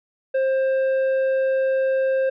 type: tone with tanh clipping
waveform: triangle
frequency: 530 Hz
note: C5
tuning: 22 cents sharp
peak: -19 dBFS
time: 0.34-2.3 s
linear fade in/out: 10 ms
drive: 11 dB
effects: none